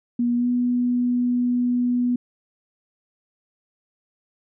sine tone with pitch glide, 240.2 to 245.2 Hz, B3 to B3, -48 to -12 cents, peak -18 dBFS, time 0.19-2.16 s, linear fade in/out 5 ms, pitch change +36 cents, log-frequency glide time 0.36-0.47 s, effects none

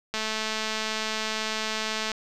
click train, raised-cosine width 0.2 ms, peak -12 dBFS, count 432, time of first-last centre 0.14-2.117 s, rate 218 Hz, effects none

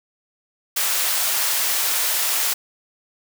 white high-pass noise, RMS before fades -21 dBFS, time 0.76-2.54 s, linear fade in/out 10 ms, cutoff 630 Hz, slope 12 dB/octave, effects none

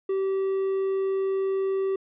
triangle tone, 386.2 Hz, G4, 26 cents flat, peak -21 dBFS, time 0.09-1.96 s, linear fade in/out 5 ms, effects resampled to 8000 Hz

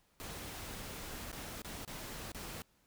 pink noise with dropouts, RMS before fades -45 dBFS, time 0.2-2.62 s, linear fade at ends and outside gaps 0 ms, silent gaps 1.316-1.328 / 1.619-1.647 / 1.849-1.877 / 2.318-2.347 s, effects pink hiss -72 dBFS RMS until 2.86 s

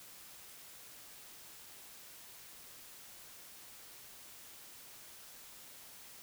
silence, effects white hiss -54 dBFS RMS until 6.22 s

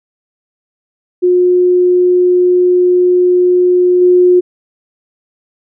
sine tone with level steps, 359.8 Hz, F#4, 48 cents flat, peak -6 / -4 dBFS, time 1.22-4.41 s, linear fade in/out 20 ms, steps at 4.01 s, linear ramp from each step 10 ms, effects none

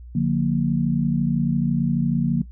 sine chord, Bb major, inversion first, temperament equal with one note detuned, 146.83 / 178.7 / 233.1 Hz, D3 / F3 / Bb3, 0 / +40 / 0 cents, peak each -22 dBFS, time 0.15-2.42 s, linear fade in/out 5 ms, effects noise-tail reverb RT60 0.1 s tail -17 dB re dry + added 60 Hz sine -37 dBFS peak until 2.51 s

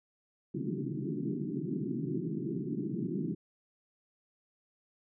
pink band-pass noise, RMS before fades -35 dBFS, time 0.54-3.35 s, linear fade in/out 5 ms, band 130 to 390 Hz, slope 96 dB/octave, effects none

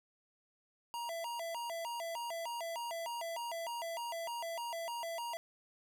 square tone with vibrato, 794 Hz, G5, 22 cents sharp, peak -39 dBFS, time 0.94-5.37 s, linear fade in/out 0 ms, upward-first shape square, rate 3.3 Hz, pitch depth 300 cents each way, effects none

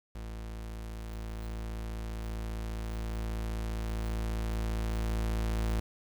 40% pulse tone with level ramp, 55 Hz, A1, in tune, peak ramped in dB -38 to -27 dBFS, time 0.15-5.8 s, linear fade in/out 5 ms, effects 9-bit

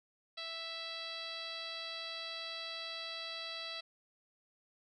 10% pulse tone with low-pass filter, 659.3 Hz, E5, in tune, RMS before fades -43 dBFS, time 0.37-3.81 s, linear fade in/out 10 ms, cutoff 4300 Hz, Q 4.9, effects none

